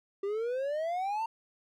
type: exponential sweep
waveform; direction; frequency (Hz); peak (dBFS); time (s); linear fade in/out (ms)
triangle; up; 389.7 to 922; -28; 0.23-1.26; 5
effects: none